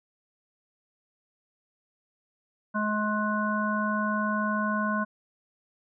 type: harmonic tone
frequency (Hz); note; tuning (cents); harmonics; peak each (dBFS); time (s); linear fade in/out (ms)
211.6; G#3; +33; 1 / 3 / 5 / 7; -28 / -34 / -30 / -31; 2.74-5.05; 20
effects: none